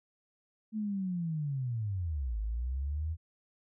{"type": "linear two-way sweep", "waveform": "sine", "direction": "down then up", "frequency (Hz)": [220.9, 51.2, 82.9], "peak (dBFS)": -31, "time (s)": [0.72, 3.17], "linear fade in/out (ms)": 50, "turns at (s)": 2.39, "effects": []}